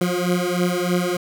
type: beating tone pair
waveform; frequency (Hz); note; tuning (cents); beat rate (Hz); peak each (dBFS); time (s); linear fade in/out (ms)
20% pulse; 176.5 / 179.7; F3 / F3; +19 / +50; 3.2; -17; 0.01-1.17; 5
effects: none